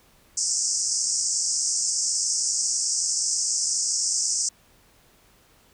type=band-pass noise; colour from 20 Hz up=pink; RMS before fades=-25 dBFS; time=0.37-4.49 s; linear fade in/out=5 ms; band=5100 to 8500 Hz; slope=96 dB/octave; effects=pink hiss -58 dBFS RMS until 5.73 s